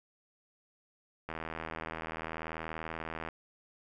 click train, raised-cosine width 0.5 ms, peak -23 dBFS, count 162, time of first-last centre 1.29-3.288 s, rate 80.6 Hz, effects none

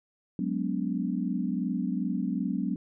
sine chord, G# half-diminished seventh, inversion third, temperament equal with one note detuned, 185 / 207.7 / 246.9 / 286.5 Hz, F#3 / G#3 / B3 / D4, 0 / 0 / 0 / -43 cents, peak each -31 / -33 / -32 / -34 dBFS, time 0.39-2.76 s, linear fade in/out 2 ms, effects none

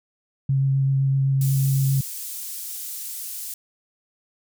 sine tone with vibrato, 135.8 Hz, C#3, 35 cents flat, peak -17 dBFS, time 0.49-2.01 s, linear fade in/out 5 ms, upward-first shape sine, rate 7.8 Hz, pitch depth 11 cents each way
pink high-pass noise, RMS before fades -33 dBFS, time 1.41-3.54 s, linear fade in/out 2 ms, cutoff 8800 Hz, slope 12 dB/octave
effects none

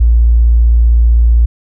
triangle tone with tanh clipping, 57.8 Hz, A#1, 14 cents flat, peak -4 dBFS, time 0-1.46 s, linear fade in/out 10 ms, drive 3 dB, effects none

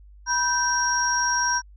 sine tone cluster, 976 / 1554 / 5620 Hz, B5 / G6 / F8, -21 / -16 / +10 cents, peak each -24 dBFS, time 0.26-1.62 s, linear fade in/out 50 ms, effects tanh soft clip ceiling -10 dBFS + added 50 Hz sine -45 dBFS peak until 1.76 s

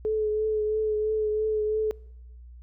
sine tone with vibrato, 430 Hz, A4, 40 cents flat, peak -23 dBFS, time 0.05-1.91 s, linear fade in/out 0 ms, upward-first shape triangle, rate 3 Hz, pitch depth 26 cents each way, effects noise-tail reverb RT60 1.0 s tail -25 dB re dry + added 60 Hz sine -43 dBFS peak until 2.62 s

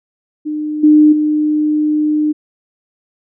sine tone with level steps, 303 Hz, D#4, 46 cents flat, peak -17 / -4 / -11 dBFS, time 0.45-2.33 s, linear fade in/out 20 ms, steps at 0.83 / 1.12 s, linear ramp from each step 10 ms, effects none

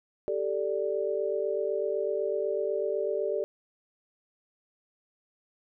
sine chord, G suspended second, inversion none, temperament equal, 392 / 440 / 587.3 Hz, G4 / A4 / D5, 0 / 0 / 0 cents, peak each -31 dBFS, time 0.28-3.44 s, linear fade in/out 0 ms, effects none

